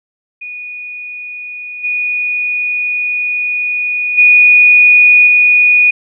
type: tone with level steps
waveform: sine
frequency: 2463 Hz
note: D#7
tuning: 18 cents flat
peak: -23 / -13 / -3 / -5 dBFS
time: 0.41-5.91 s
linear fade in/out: 10 ms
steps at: 1.83 / 4.17 / 5.26 s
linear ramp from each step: 20 ms
effects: none